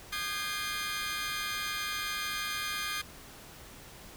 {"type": "chord", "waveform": "20% pulse", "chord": "Ab major seventh", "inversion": "second", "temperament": "equal with one note detuned", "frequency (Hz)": [1219.6, 1568, 1661.2, 2093], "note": ["Eb6", "G6", "Ab6", "C7"], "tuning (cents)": [-35, 0, 0, 0], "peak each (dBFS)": [-32, -35, -35, -34], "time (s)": [0.12, 3.02], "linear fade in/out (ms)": 10, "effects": ["pink hiss -50 dBFS RMS until 4.16 s"]}